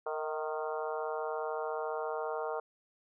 harmonic tone with a mistuned harmonic, 154.2 Hz, D#3, 15 cents flat, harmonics 3 / 4 / 5 / 6 / 7 / 8 / 9, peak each -37 / -39 / -41 / -43 / -44 / -45 / -46 dBFS, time 0.06-2.6 s, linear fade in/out 5 ms, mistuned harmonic 4, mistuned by +42 cents, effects none

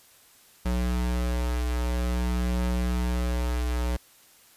square tone pair together, 61 / 182.5 Hz, B1 / F#3, -21 / -24 cents, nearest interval octave + perfect fifth, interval 1897 cents, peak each -25 / -37 dBFS, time 0.65-3.97 s, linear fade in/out 10 ms, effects white hiss -56 dBFS RMS until 4.56 s + resampled to 32000 Hz

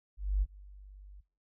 sine tone with ADSR envelope, 49 Hz, G1, in tune, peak -23 dBFS, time 0.17-1.21 s, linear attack 250 ms, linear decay 42 ms, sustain -24 dB, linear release 11 ms, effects noise-tail reverb RT60 0.4 s tail -23 dB re dry

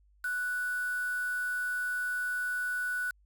sine tone with quantisation, 1480 Hz, F#6, in tune, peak -30 dBFS, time 0.24-3.11 s, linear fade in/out 5 ms, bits 7, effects added 50 Hz sine -61 dBFS peak until 3.25 s

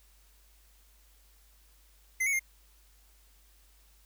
square tone with pitch steps, 2065 / 2221 / 2119 Hz, C7 / C#7 / C7, -23 / +3 / +21 cents, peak -27 dBFS, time 2.2-2.395 s, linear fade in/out 10 ms, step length 65 ms, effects added 50 Hz sine -60 dBFS peak until 4.05 s + white hiss -65 dBFS RMS until 4.05 s

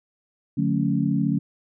sine chord, D major seventh, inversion none, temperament equal with one note detuned, 146.83 / 181.29 / 220 / 277.2 Hz, D3 / F#3 / A3 / C#4, 0 / -35 / 0 / 0 cents, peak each -25 dBFS, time 0.57-1.39 s, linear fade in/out 10 ms, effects none

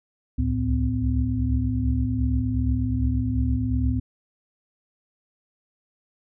sine tone cluster, 62.4 / 68.4 / 71 / 110.3 / 254.4 Hz, B1 / C#2 / C#2 / A2 / C4, +19 / -23 / +42 / +5 / -48 cents, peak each -31 / -30 / -26 / -25 / -26 dBFS, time 0.38-4 s, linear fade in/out 10 ms, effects none

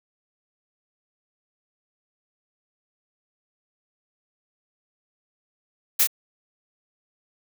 blue noise with echo, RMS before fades -18 dBFS, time 5.99-6.04 s, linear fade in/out 10 ms, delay 33 ms, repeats 1, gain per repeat -4 dB, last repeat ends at 6.073 s, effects none

